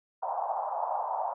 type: band-pass noise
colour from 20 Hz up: white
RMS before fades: -32 dBFS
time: 0.22-1.34 s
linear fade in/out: 10 ms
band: 650 to 950 Hz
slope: 48 dB/octave
effects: none